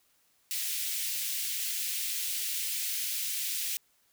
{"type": "high-pass noise", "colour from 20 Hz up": "white", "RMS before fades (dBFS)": -33, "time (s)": [0.51, 3.77], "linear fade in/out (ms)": 0, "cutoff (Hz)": 2200, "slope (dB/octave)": 24, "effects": ["white hiss -69 dBFS RMS until 4.12 s"]}